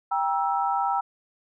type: chord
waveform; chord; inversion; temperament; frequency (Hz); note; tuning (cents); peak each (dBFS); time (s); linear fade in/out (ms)
sine; E diminished; first; just; 791.1 / 949.3 / 1318.5; G5 / Bb5 / E6; +16 / +31 / 0; -25 / -27 / -28; 0.11-1.01; 10
effects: none